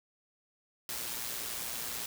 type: noise with amplitude modulation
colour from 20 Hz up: white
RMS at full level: -36 dBFS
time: 0.89-2.06 s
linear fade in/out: 2 ms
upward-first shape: sine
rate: 118 Hz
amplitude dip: 45%
effects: none